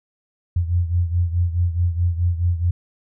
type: beating tone pair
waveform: sine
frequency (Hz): 86 / 90.7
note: F2 / F#2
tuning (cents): -26 / -34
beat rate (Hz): 4.7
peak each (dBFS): -18 / -23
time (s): 0.56-2.71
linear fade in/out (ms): 5
effects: none